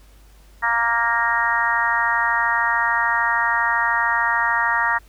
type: harmonic tone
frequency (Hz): 233.1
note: A#3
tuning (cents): 0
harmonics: 3 / 4 / 5 / 6 / 7 / 8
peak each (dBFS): -31 / -22 / -25 / -25 / -26 / -21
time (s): 0.62-4.99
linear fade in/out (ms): 20
effects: added 50 Hz sine -46 dBFS peak until 5.08 s + pink hiss -55 dBFS RMS until 5.08 s